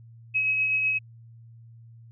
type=tone with tremolo; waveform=sine; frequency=2555 Hz; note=D#7; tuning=45 cents sharp; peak=-20 dBFS; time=0.34-0.99 s; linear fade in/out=20 ms; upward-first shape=triangle; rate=8 Hz; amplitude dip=35%; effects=added 115 Hz sine -46 dBFS peak until 2.11 s